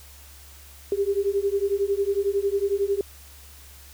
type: beating tone pair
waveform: sine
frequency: 393.4 / 404.4 Hz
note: G4 / G#4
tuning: +6 / -46 cents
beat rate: 11 Hz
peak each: -24 dBFS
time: 0.92-3.01 s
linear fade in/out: 2 ms
effects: added 70 Hz sine -47 dBFS peak until 3.93 s + white hiss -49 dBFS RMS until 3.93 s